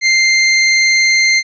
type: tone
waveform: sawtooth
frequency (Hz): 2093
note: C7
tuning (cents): 0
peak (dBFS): -5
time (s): 0.01-1.43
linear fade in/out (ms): 50
effects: resampled to 16000 Hz